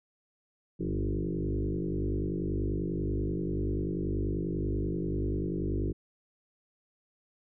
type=tone with frequency modulation; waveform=sine; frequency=124.8 Hz; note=B2; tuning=19 cents sharp; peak=-28 dBFS; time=0.79-5.93 s; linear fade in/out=20 ms; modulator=50.3 Hz; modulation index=5.4; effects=none